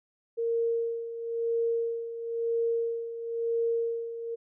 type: tone with tremolo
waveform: sine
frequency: 462.5 Hz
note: A#4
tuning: 14 cents flat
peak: -24 dBFS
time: 0.37-4.36 s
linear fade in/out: 20 ms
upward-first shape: sine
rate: 0.99 Hz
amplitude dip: 70%
effects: none